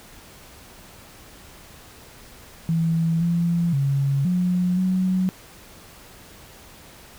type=tone with pitch steps; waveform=sine; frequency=164.5 / 170.6 / 138.4 / 179.9 / 185.6 Hz; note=E3 / F3 / C#3 / F#3 / F#3; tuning=-3 / -40 / -2 / -48 / +6 cents; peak=-18 dBFS; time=2.69-5.29 s; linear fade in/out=0 ms; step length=520 ms; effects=pink hiss -46 dBFS RMS until 7.18 s